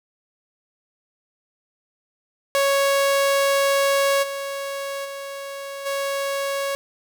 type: tone with level steps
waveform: sawtooth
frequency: 554.4 Hz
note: C#5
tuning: in tune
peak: -13 / -23 / -27 / -19 dBFS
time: 2.55-6.75 s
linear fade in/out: 0 ms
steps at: 4.22 / 5.04 / 5.85 s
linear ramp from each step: 20 ms
effects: none